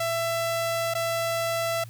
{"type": "tone with dropouts", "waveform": "sawtooth", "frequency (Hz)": 667, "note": "E5", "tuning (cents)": 20, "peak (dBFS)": -21, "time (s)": [0, 1.84], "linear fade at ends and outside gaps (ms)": 5, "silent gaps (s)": [0.939, 0.95], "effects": ["added 115 Hz sine -40 dBFS peak until 1.89 s", "white hiss -54 dBFS RMS until 1.89 s"]}